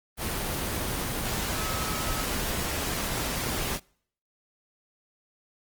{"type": "tone in noise", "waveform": "sine", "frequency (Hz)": 1289, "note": "E6", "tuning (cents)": -39, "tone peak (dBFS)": -37, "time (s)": [1.54, 2.26], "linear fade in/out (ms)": 50, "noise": "pink", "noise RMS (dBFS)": -30, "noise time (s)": [0.17, 3.8], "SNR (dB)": -10, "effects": ["noise-tail reverb RT60 0.6 s tail -26 dB re dry", "Opus 24 kbps"]}